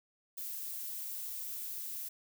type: noise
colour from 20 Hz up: violet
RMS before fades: -41 dBFS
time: 0.37-2.09 s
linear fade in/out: 10 ms
effects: none